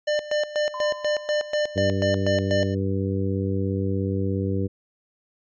square tone with tremolo, 598 Hz, D5, 31 cents sharp, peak -21 dBFS, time 0.07-2.75 s, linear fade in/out 10 ms, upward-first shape square, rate 4.1 Hz, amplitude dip 80%
sine tone with exponential decay, 1022 Hz, C6, 41 cents flat, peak -29 dBFS, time 0.74-1.85 s, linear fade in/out 1 ms, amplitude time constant 240 ms
harmonic tone, 97 Hz, G2, 18 cents flat, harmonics 1 / 2 / 3 / 4 / 5, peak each -25 / -28 / -30 / -31 / -32 dBFS, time 1.75-4.68 s, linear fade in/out 20 ms
effects resampled to 16000 Hz

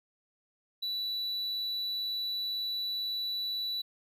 triangle tone, 3951 Hz, B7, in tune, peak -30 dBFS, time 0.82-3.82 s, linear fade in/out 10 ms, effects none

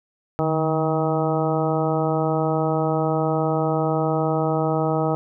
harmonic tone with a mistuned harmonic, 158.8 Hz, D#3, 36 cents sharp, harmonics 1 / 2 / 3 / 4 / 5 / 6 / 7 / 8, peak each -24 / -26 / -25 / -26 / -27 / -33 / -37 / -31 dBFS, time 0.39-5.15 s, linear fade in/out 0 ms, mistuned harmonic 1, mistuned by -66 cents, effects none

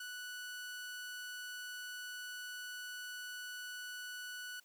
sawtooth tone, 1480 Hz, F#6, in tune, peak -40 dBFS, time 0-4.6 s, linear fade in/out 5 ms, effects white hiss -69 dBFS RMS until 4.64 s + high-pass 200 Hz 12 dB/octave

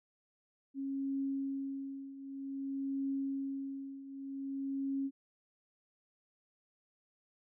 sine tone with tremolo, 273.1 Hz, C#4, 26 cents flat, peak -32 dBFS, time 0.74-5.11 s, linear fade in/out 50 ms, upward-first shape triangle, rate 0.53 Hz, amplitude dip 80%, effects none

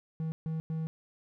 triangle tone bursts at uneven times, 160 Hz, D#3, 49 cents sharp, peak -29 dBFS, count 3, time 0.2-0.32 / 0.46-0.6 / 0.7-0.87 s, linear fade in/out 0 ms, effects none

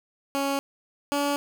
15% pulse tone pair in turn, 277.2 / 285.8 Hz, C#4 / D4, 0 / -47 cents, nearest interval minor second, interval 53 cents, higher second, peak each -18 / -17 dBFS, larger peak second, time 0.35-0.59 / 1.12-1.36 s, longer neither, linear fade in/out 0 ms, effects none

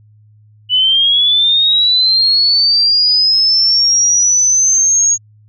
sine linear sweep, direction up, 2960 to 6645 Hz, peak -8 dBFS, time 0.69-5.18 s, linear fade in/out 50 ms, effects added 106 Hz sine -43 dBFS peak until 5.48 s

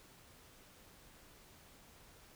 silence, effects pink hiss -61 dBFS RMS until 2.35 s

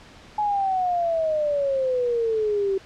sine exponential sweep, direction down, 850 to 382.5 Hz, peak -20 dBFS, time 0.38-2.78 s, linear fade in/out 5 ms, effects pink hiss -47 dBFS RMS until 2.85 s + low-pass 5000 Hz 12 dB/octave

